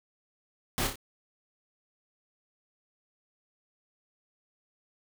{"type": "noise with echo", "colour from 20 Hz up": "pink", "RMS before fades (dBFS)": -30, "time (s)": [0.78, 0.87], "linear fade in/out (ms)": 0, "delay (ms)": 29, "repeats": 3, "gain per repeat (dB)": -5, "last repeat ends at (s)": 0.957, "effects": []}